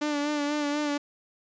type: tone with vibrato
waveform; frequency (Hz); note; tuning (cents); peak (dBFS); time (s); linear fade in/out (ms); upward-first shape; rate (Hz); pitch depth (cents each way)
sawtooth; 293.7; D4; 0; -22; 0.01-0.98; 10; sine; 4.1; 36
effects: resampled to 16000 Hz